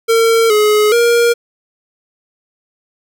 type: tone with pitch steps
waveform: square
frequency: 455.7 / 422.5 / 471.2 Hz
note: A#4 / G#4 / A#4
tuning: -39 / +30 / +19 cents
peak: -9 dBFS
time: 0.08-1.34 s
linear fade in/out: 20 ms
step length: 420 ms
effects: none